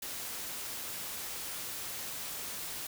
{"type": "noise", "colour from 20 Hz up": "white", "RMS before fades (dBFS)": -40, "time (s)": [0.02, 2.87], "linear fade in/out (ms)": 5, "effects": []}